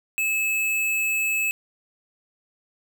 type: tone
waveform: square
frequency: 2599 Hz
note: E7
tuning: 25 cents flat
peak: -22 dBFS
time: 0.18-1.51 s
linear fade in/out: 0 ms
effects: none